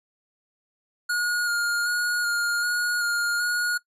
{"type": "tone with vibrato", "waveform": "square", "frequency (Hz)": 1430, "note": "F6", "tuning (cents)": 41, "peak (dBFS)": -23, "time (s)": [1.09, 3.78], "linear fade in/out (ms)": 10, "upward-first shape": "square", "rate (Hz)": 1.3, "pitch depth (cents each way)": 16, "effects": ["noise-tail reverb RT60 0.1 s tail -20 dB re dry", "resampled to 32000 Hz"]}